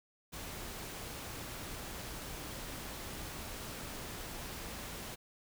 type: noise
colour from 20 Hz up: pink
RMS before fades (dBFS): -44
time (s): 0.32-5.16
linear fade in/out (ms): 20
effects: none